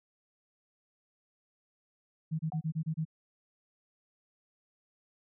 sine tone bursts, 158.7 Hz, D#3, 35 cents sharp, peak -29 dBFS, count 7, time 2.31-3.052 s, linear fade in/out 20 ms, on 82 ms, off 28 ms
sine tone with exponential decay, 740 Hz, F#5, in tune, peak -36 dBFS, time 2.52-2.64 s, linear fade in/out 1 ms, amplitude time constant 24 ms
effects none

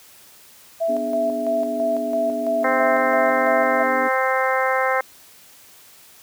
sine tone with tremolo, 662 Hz, E5, 7 cents sharp, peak -18 dBFS, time 0.8-3.84 s, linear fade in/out 20 ms, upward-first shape square, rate 3 Hz, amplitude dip 45%
sine chord, G# diminished, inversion first, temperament equal, 246.9 / 293.7 / 415.3 Hz, B3 / D4 / G#4, 0 / 0 / 0 cents, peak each -28 / -30 / -33 dBFS, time 0.88-4.09 s, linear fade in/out 20 ms
harmonic tone, 261.6 Hz, C4, in tune, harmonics 2 / 3 / 4 / 5 / 6 / 7 / 8, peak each -22 / -24 / -25 / -26 / -27 / -27 / -28 dBFS, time 2.64-5.01 s, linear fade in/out 5 ms
effects white hiss -48 dBFS RMS until 6.22 s + high-pass 60 Hz 12 dB/octave

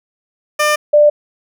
15% pulse / sine tone pair in turn, 600 / 592.8 Hz, D5 / D5, +37 / +16 cents, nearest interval unison, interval 21 cents, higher first, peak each -5 dBFS, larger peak neither, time 0.59-0.76 / 0.93-1.1 s, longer neither, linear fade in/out 10 ms, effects none

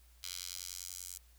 10% pulse tone with high-pass filter sweep, 90.3 Hz, F#2, 42 cents flat, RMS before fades -45 dBFS, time 0.23-1.18 s, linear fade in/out 5 ms, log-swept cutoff 4000 to 7600 Hz, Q 1.4, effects added 59 Hz sine -60 dBFS peak until 1.38 s + white hiss -68 dBFS RMS until 1.38 s

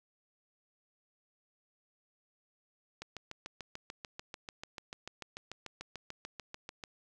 click train, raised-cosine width 0.2 ms, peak -25 dBFS, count 27, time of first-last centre 3.02-6.838 s, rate 6.81 Hz, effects none

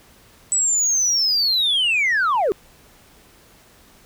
sine linear sweep, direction down, 7980 to 351.6 Hz, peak -14 dBFS, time 0.52-2.52 s, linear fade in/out 0 ms, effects tanh soft clip ceiling -14 dBFS + pink hiss -51 dBFS RMS until 4.05 s

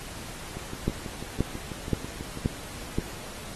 two click trains, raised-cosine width 3 ms, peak -10 / -23 dBFS, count 5 / 12, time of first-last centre 0.88-2.985 / 0.57-2.373 s, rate 1.9 / 6.1 Hz, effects pink hiss -41 dBFS RMS until 3.55 s + AAC 32 kbps

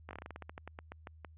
slowing click train, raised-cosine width 0.5 ms, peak -29 dBFS, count 17, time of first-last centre 0.09-1.248 s, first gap 19 ms, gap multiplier 1.16, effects added 79 Hz sine -54 dBFS peak until 1.37 s + resampled to 8000 Hz

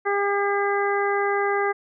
harmonic tone, 402.8 Hz, G4, 47 cents sharp, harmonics 1 / 2 / 3 / 4 / 5, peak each -23 / -26 / -28 / -29 / -30 dBFS, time 0.05-1.73 s, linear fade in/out 20 ms, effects none

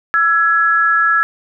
sine tone pair together, 1335.9 / 1680 Hz, E6 / G#6, +23 / +19 cents, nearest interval major third, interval 396 cents, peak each -13 dBFS, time 0.14-1.23 s, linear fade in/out 0 ms, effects none

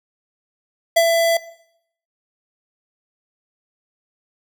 square tone with ADSR envelope, 668 Hz, E5, 23 cents sharp, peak -10 dBFS, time 0.96-1.37 s, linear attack 11 ms, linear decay 58 ms, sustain -5 dB, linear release 3 ms, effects noise-tail reverb RT60 0.7 s tail -17 dB re dry

